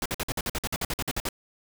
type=noise bursts; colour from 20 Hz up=pink; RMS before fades=-29 dBFS; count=15; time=0.02-1.289 s; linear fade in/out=2 ms; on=37 ms; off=51 ms; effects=none